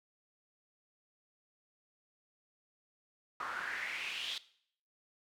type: noise with band-pass filter sweep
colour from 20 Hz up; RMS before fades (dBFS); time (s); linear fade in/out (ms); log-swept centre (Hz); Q
pink; -40; 3.4-4.38; 2; 1200 to 3600; 4.7
effects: noise-tail reverb RT60 0.6 s tail -18 dB re dry